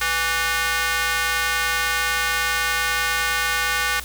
square tone with high-pass filter, 164.81 Hz, E3, in tune, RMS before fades -22 dBFS, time 0.01-4 s, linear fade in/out 5 ms, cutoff 1500 Hz, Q 1.8, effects added 60 Hz sine -37 dBFS peak until 4.04 s + white hiss -37 dBFS RMS until 4.04 s

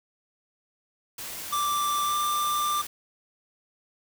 white noise, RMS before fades -37 dBFS, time 1.18-2.87 s, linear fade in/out 5 ms
square tone with pitch glide, 1174.7 to 1186.3 Hz, D6 to D6, 0 to +17 cents, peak -25 dBFS, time 1.52-2.82 s, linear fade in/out 10 ms, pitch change +17 cents, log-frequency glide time 2.04-2.15 s
effects none

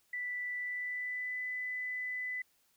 sine tone with pitch glide, 1975.5 to 2001 Hz, B6 to B6, 0 to +22 cents, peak -35 dBFS, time 0.13-2.42 s, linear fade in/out 5 ms, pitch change +22 cents, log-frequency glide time 0.57-1.4 s, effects white hiss -72 dBFS RMS until 2.76 s

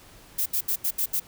violet noise bursts at uneven times, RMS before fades -25 dBFS, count 6, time 0.38-0.46 / 0.53-0.61 / 0.68-0.76 / 0.84-0.91 / 0.98-1.06 / 1.13-1.2 s, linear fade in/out 10 ms, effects pink hiss -51 dBFS RMS until 1.27 s

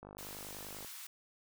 click train, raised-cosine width 1 ms, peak -35 dBFS, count 42, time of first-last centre 0.03-0.847 s, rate 50.2 Hz
white high-pass noise, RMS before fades -48 dBFS, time 0.18-1.07 s, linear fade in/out 5 ms, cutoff 960 Hz, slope 24 dB/octave
effects none

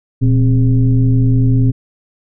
sine tone with frequency modulation, 119.6 Hz, A#2, 45 cents sharp, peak -8 dBFS, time 0.21-1.72 s, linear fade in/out 20 ms, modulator 145 Hz, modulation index 0.81, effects none

